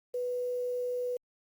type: tone with quantisation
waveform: sine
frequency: 493.9 Hz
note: B4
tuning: in tune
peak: -30 dBFS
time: 0.14-1.17 s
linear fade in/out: 5 ms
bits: 9
effects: Opus 48 kbps